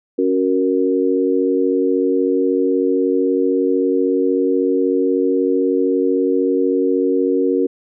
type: chord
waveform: sine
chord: F# major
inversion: second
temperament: equal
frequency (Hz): 277.2 / 370 / 466.2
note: C#4 / F#4 / A#4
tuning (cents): 0 / 0 / 0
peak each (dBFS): -18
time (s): 0.18-7.67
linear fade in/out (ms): 10
effects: none